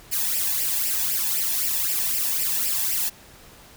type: noise with flanger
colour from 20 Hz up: blue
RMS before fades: -24 dBFS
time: 0.11-3.1 s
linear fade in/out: 20 ms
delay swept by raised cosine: 0.38 to 1.19 ms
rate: 3.9 Hz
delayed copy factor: +0.75
effects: pink hiss -48 dBFS RMS until 3.76 s